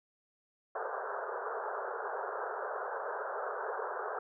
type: band-pass noise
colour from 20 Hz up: pink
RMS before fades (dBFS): -38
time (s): 0.75-4.19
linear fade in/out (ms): 5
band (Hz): 400 to 1600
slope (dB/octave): 96
effects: none